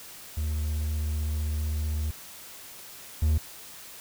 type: tone pair in turn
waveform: triangle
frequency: 76.3 / 77.37 Hz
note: D#2 / D#2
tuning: -33 / -9 cents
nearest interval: unison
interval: 24 cents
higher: second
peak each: -24 / -18 dBFS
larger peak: second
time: 0.37-2.11 / 3.22-3.38 s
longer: first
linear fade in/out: 5 ms
effects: white hiss -45 dBFS RMS until 4 s